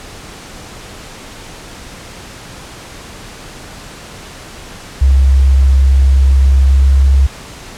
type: tone with pitch glide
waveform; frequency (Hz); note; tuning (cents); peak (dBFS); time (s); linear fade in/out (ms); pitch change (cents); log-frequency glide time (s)
sine; 67.1 to 67.84; C2 to C#2; +44 to -37; -5; 5.01-7.27; 10; +19; 6.65-6.94
effects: pink hiss -32 dBFS RMS until 7.77 s + low-pass 9000 Hz 12 dB/octave